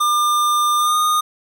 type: tone with pitch glide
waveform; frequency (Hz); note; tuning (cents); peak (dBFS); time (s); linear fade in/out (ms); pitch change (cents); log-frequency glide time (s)
square; 1200 to 1228; D6 to D#6; +37 to -23; -15; 0-1.21; 10; +40; 0.78-0.97
effects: none